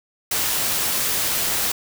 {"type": "noise", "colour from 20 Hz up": "white", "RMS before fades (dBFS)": -22, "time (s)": [0.31, 1.72], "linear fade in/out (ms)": 5, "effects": []}